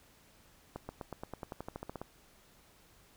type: accelerating click train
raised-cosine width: 1 ms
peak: -26 dBFS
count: 15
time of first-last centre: 0.76-2.016 s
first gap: 130 ms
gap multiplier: 0.94
effects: pink hiss -63 dBFS RMS until 3.16 s